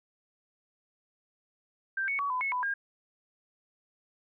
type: tone with pitch steps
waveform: sine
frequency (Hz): 1572 / 2219 / 1130 / 1008 / 2192 / 996 / 1615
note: G6 / C#7 / C#6 / B5 / C#7 / B5 / G#6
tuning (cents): +4 / +1 / +33 / +35 / -20 / +14 / -49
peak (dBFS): -28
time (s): 1.97-2.74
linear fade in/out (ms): 5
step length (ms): 110
effects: none